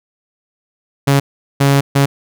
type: tone bursts at uneven times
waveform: sawtooth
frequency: 139.3 Hz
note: C#3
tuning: 9 cents sharp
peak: -5 dBFS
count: 3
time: 1.07-1.2 / 1.6-1.81 / 1.95-2.06 s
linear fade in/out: 10 ms
effects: none